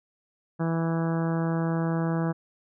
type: harmonic tone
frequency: 164.8 Hz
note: E3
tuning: in tune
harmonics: 1 / 2 / 3 / 4 / 5 / 6 / 7 / 8 / 9 / 10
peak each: -25 / -31 / -35 / -37 / -39 / -41 / -42 / -43 / -44 / -45 dBFS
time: 0.59-2.33 s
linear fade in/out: 20 ms
effects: none